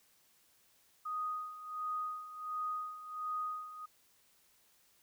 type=tone with tremolo; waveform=sine; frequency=1244.5 Hz; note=D#6; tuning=in tune; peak=-34 dBFS; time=1.05-3.86 s; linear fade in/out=10 ms; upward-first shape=sine; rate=1.4 Hz; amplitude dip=75%; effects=white hiss -69 dBFS RMS until 5.02 s